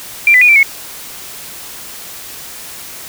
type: tone with pitch steps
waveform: sine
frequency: 2365 / 1999 / 2454 / 2341 / 2192 Hz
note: D7 / B6 / D#7 / D7 / C#7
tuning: +12 / +20 / -25 / -6 / -20 cents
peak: -4 dBFS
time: 0.27-0.63 s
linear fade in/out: 2 ms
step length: 72 ms
effects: white hiss -30 dBFS RMS until 3.08 s